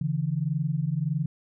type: tone pair together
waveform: sine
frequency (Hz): 141.36 / 163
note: C#3 / E3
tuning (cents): +34 / -19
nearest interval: major second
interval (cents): 247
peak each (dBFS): -27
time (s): 0.01-1.26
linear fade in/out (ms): 5
effects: none